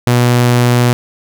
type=tone; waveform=sawtooth; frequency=121.9 Hz; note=B2; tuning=22 cents flat; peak=-4 dBFS; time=0.07-0.93 s; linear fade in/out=0 ms; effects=none